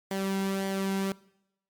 sawtooth tone with flanger, 194 Hz, G3, 18 cents flat, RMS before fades -30 dBFS, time 0.11-1.12 s, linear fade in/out 2 ms, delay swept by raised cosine 0.76 to 1.68 ms, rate 1.8 Hz, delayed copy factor -0.5, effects noise-tail reverb RT60 0.8 s tail -21 dB re dry + MP3 96 kbps

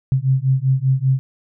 sine beating tone pair, 130 / 135.1 Hz, C3 / C#3, -11 / -44 cents, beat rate 5.1 Hz, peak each -17 dBFS, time 0.12-1.19 s, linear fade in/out 0 ms, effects none

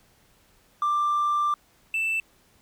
triangle tone pair in turn, 1182 / 2654 Hz, D6 / E7, +11 / +11 cents, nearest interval octave + major second, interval 1400 cents, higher second, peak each -18 / -21 dBFS, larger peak first, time 0.82-1.54 / 1.94-2.2 s, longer first, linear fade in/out 2 ms, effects tanh soft clip ceiling -17 dBFS + pink hiss -61 dBFS RMS until 2.61 s

